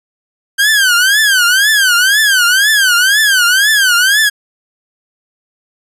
sawtooth tone with vibrato, 1568 Hz, G6, in tune, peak -4 dBFS, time 0.58-4.3 s, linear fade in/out 20 ms, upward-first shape triangle, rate 2 Hz, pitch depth 220 cents each way, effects resampled to 32000 Hz

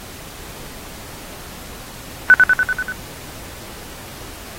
sine tone with echo, 1500 Hz, F#6, 23 cents sharp, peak -3 dBFS, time 2.3-2.34 s, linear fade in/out 0 ms, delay 97 ms, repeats 6, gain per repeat -3 dB, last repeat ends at 2.922 s, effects pink hiss -36 dBFS RMS until 4.58 s + AAC 48 kbps

